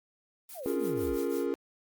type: noise with tremolo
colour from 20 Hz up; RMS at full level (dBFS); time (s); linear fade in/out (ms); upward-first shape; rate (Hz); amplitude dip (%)
blue; -43; 0.49-1.46; 2; triangle; 6; 90
type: exponential sweep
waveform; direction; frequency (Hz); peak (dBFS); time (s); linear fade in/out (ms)
sine; down; 789 to 48; -37; 0.54-1.18; 50
type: chord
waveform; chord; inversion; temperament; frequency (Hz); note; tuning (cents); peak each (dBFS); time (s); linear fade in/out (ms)
triangle; Bb minor seventh; first; equal; 277.2 / 349.2 / 415.3 / 466.2; Db4 / F4 / Ab4 / Bb4; 0 / 0 / 0 / 0; -32; 0.66-1.54; 0
effects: Opus 32 kbps